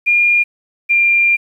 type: tone pair in turn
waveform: sine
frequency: 2414 / 2389 Hz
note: D7 / D7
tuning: +47 / +29 cents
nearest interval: unison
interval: 18 cents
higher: first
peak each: -9 dBFS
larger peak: neither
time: 0.06-0.44 / 0.89-1.37 s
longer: second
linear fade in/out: 20 ms
effects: 8-bit